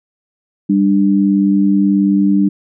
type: tone pair together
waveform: sine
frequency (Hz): 197.69 / 296.2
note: G3 / D4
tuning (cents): +15 / +15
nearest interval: perfect fifth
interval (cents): 700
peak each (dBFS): -11 / -13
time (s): 0.69-2.49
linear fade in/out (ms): 10
effects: none